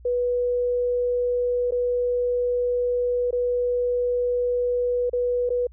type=tone with dropouts; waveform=sine; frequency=490 Hz; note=B4; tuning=14 cents flat; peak=-20 dBFS; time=0.05-5.67 s; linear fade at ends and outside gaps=5 ms; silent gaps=1.709-1.72 / 3.309-3.327 / 5.097-5.131 / 5.493-5.502 s; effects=added 60 Hz sine -44 dBFS peak until 5.72 s